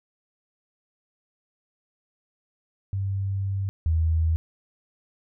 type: tone pair in turn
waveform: sine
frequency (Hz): 97.7 / 80.84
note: G2 / E2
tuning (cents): -5 / -33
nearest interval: minor third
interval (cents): 328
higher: first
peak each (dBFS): -24 / -19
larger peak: second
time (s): 2.93-3.69 / 3.86-4.36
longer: first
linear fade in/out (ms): 0
effects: none

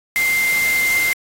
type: tone in noise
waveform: sine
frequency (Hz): 2093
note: C7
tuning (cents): 0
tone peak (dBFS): -15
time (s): 0.16-1.13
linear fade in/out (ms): 0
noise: white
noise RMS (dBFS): -25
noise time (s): 0.16-1.13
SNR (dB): +7
effects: AAC 48 kbps

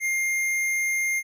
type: tone with hard clipping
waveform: triangle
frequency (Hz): 2116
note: C7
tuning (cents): +19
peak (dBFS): -24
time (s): 0-1.23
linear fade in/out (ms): 50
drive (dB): 16
effects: none

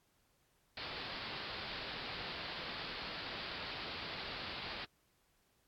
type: low-pass noise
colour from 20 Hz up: white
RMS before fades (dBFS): -45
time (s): 0.77-4.85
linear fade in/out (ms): 2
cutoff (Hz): 4800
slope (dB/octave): 96
effects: pink hiss -75 dBFS RMS until 5.67 s + AAC 64 kbps

